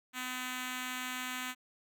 5% pulse tone with notch filter, 253.3 Hz, B3, 44 cents sharp, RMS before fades -39 dBFS, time 0.13-1.55 s, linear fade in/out 50 ms, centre 540 Hz, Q 0.78, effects none

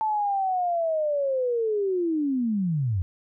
sine linear sweep, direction down, 880 to 83.8 Hz, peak -22 dBFS, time 0.01-3.02 s, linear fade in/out 0 ms, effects none

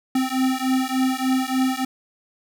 square beating tone pair, 258.7 / 262.1 Hz, C4 / C4, -19 / +3 cents, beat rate 3.4 Hz, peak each -23 dBFS, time 0.15-1.85 s, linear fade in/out 5 ms, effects none

